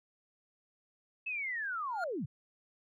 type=linear sweep; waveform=sine; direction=down; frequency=2637 to 102.9 Hz; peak=-34 dBFS; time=1.26-2.26 s; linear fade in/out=10 ms
type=tone with exponential growth; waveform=triangle; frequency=1412 Hz; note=F6; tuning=19 cents sharp; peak=-30 dBFS; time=1.86-2.04 s; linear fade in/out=2 ms; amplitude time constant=39 ms
effects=none